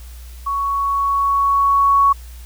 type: tone with level ramp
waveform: sine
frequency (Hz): 1115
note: C#6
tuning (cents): +10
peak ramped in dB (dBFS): -18 to -9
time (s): 0.46-2.13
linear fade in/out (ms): 10
effects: added 60 Hz sine -33 dBFS peak until 2.45 s + white hiss -46 dBFS RMS until 2.45 s